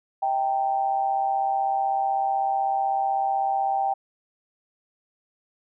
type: tone with amplitude modulation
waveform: sine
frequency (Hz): 784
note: G5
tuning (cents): 0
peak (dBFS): -18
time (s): 0.22-3.94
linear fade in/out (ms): 10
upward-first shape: sine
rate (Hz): 136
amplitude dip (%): 65
effects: none